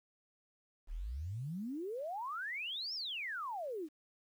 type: exponential two-way sweep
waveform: sine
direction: up then down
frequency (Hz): 33.21 to 5550 to 285.9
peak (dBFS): -38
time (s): 0.87-3.89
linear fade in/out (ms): 50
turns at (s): 2.94
effects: 11-bit